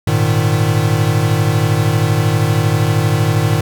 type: chord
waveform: square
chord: Ab suspended second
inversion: none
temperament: equal with one note detuned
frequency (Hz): 103.83 / 116.54 / 153.51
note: Ab2 / Bb2 / Eb3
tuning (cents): 0 / 0 / -23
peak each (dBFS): -17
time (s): 0.07-3.61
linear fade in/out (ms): 5
effects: none